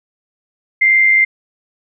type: tone with amplitude modulation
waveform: sine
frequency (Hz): 2093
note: C7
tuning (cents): 0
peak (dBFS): -6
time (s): 0.81-1.25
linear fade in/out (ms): 10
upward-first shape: sine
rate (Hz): 103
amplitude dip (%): 40
effects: none